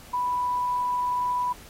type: tone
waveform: sine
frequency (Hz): 987.8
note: B5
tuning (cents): 0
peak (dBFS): -23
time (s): 0.13-1.53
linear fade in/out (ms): 10
effects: pink hiss -48 dBFS RMS until 1.69 s + AAC 48 kbps